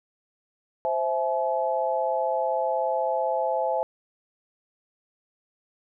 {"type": "chord", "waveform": "sine", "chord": "C augmented", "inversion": "none", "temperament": "equal with one note detuned", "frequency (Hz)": [523.3, 659.3, 852.5], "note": ["C5", "E5", "G#5"], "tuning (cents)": [0, 0, 45], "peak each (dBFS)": -27, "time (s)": [0.85, 3.83], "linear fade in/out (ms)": 0, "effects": []}